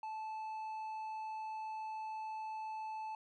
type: tone with low-pass filter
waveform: square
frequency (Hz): 873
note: A5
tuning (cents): -14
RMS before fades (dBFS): -43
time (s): 0.03-3.15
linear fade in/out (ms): 2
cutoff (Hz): 2000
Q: 0.55
effects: none